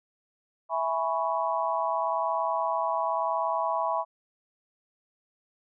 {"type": "chord", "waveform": "sine", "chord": "C# minor seventh", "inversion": "first", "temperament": "equal", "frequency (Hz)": [659.3, 830.6, 987.8, 1108.7], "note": ["E5", "G#5", "B5", "C#6"], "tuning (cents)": [0, 0, 0, 0], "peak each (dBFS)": [-30, -32, -29, -32], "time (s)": [0.69, 4.05], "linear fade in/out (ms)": 50, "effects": []}